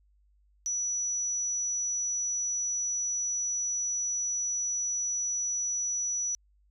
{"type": "tone", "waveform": "sine", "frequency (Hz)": 5900, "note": "F#8", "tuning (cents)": -6, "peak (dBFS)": -28, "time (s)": [0.66, 6.35], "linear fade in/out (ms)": 0, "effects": ["added 50 Hz sine -62 dBFS peak until 6.7 s"]}